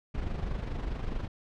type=noise with amplitude modulation; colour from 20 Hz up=brown; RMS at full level=-31 dBFS; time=0.14-1.28 s; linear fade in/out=10 ms; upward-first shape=sine; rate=24.7 Hz; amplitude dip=55%; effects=low-pass 4000 Hz 12 dB/octave